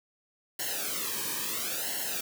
white noise with flanger, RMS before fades -33 dBFS, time 0.59-2.21 s, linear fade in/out 5 ms, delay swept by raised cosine 0.82 to 1.48 ms, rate 0.73 Hz, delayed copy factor -1, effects none

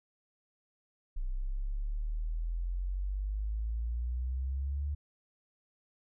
sine exponential sweep, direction up, 30.87 to 73.42 Hz, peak -31 dBFS, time 1.16-4.95 s, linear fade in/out 10 ms, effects none

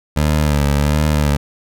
20% pulse tone with vibrato, 73.7 Hz, D2, 7 cents sharp, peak -8 dBFS, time 0.16-1.37 s, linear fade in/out 10 ms, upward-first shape sine, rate 1.4 Hz, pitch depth 62 cents each way, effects none

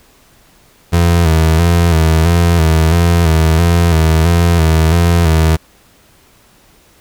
30% pulse tone with vibrato, 82.8 Hz, E2, 8 cents sharp, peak -5 dBFS, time 0.92-5.57 s, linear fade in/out 20 ms, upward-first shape square, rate 1.5 Hz, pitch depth 55 cents each way, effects pink hiss -48 dBFS RMS until 7 s

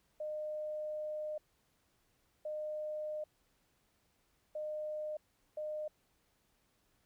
sine tone bursts at uneven times, 610 Hz, D#5, 34 cents flat, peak -37 dBFS, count 4, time 0.2-1.38 / 2.45-3.24 / 4.55-5.17 / 5.57-5.88 s, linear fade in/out 5 ms, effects pink hiss -75 dBFS RMS until 7.05 s

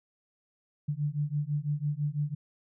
sine beating tone pair, 144.3 / 150.3 Hz, D3 / D3, -30 / +40 cents, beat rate 6 Hz, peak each -31 dBFS, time 0.88-2.35 s, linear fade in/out 10 ms, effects none

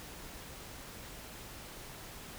silence, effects pink hiss -48 dBFS RMS until 2.38 s

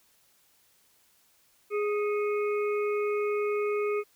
harmonic tone with a mistuned harmonic, 415.3 Hz, G#4, in tune, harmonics 1 / 3 / 5 / 6, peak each -26 / -36 / -40 / -42 dBFS, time 1.7-4.04 s, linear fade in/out 50 ms, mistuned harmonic 5, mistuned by +80 cents, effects white hiss -65 dBFS RMS until 4.15 s

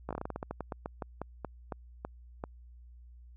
slowing click train, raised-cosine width 1 ms, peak -22 dBFS, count 20, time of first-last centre 0.09-2.439 s, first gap 17 ms, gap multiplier 1.19, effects added 60 Hz sine -50 dBFS peak until 3.36 s

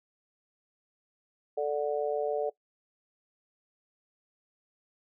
sine chord, D major, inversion second, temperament just, 440.5 / 587.3 / 734.2 Hz, A4 / D5 / F#5, +2 / 0 / -14 cents, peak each -30 / -31 / -35 dBFS, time 1.57-2.5 s, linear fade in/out 10 ms, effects noise-tail reverb RT60 0.1 s tail -20 dB re dry

